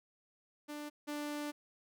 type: tone pair in turn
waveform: sawtooth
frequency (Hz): 295.9 / 294.7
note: D4 / D4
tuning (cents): +13 / +6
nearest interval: unison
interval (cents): 7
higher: first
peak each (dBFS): -38 / -34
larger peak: second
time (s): 0.68-0.9 / 1.07-1.52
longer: second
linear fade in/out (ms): 20
effects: none